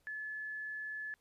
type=tone; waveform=sine; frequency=1722 Hz; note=A6; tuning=38 cents flat; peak=-39 dBFS; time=0.07-1.14 s; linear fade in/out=0 ms; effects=pink hiss -75 dBFS RMS until 1.2 s + resampled to 32000 Hz